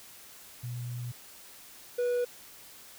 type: tone pair in turn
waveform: sine / triangle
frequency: 121.7 / 488 Hz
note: B2 / B4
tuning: -25 / -21 cents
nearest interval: 2 octaves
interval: 2404 cents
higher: second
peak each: -34 / -24 dBFS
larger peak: second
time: 0.63-1.12 / 1.98-2.25 s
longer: first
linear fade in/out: 10 ms
effects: white hiss -51 dBFS RMS until 2.98 s